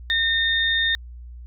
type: tone pair together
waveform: sine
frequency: 1827 / 3654 Hz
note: A#6 / A#7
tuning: -35 / -35 cents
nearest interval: octave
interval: 1200 cents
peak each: -21 dBFS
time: 0.1-0.95 s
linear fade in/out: 0 ms
effects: added 60 Hz sine -36 dBFS peak until 1.46 s